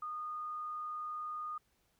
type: tone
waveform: sine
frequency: 1228 Hz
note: D#6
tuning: 23 cents flat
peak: -38 dBFS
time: 0.02-1.58 s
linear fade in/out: 5 ms
effects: pink hiss -75 dBFS RMS until 1.99 s